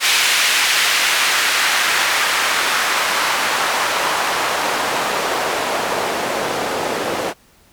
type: noise with band-pass filter sweep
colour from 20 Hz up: white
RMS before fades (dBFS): -18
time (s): 0-7.34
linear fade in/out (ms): 50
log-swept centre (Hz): 2500 to 450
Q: 0.96
effects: pink hiss -52 dBFS RMS until 7.72 s